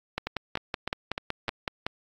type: two click trains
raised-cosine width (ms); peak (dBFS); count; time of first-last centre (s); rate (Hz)
0.3; -14 / -12; 5 / 10; 0.27-1.482 / 0.18-1.865; 3.3 / 5.34
effects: AAC 48 kbps